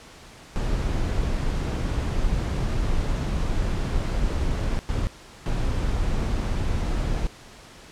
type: noise bursts at uneven times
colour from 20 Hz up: brown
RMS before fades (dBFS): -24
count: 3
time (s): 0.56-4.79 / 4.89-5.07 / 5.46-7.27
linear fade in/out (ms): 0
effects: pink hiss -46 dBFS RMS until 7.91 s + low-pass 8000 Hz 12 dB/octave